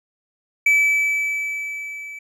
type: tone with level ramp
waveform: triangle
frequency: 2304 Hz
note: D7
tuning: 34 cents flat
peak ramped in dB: -10 to -31 dBFS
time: 0.66-2.19 s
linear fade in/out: 5 ms
effects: none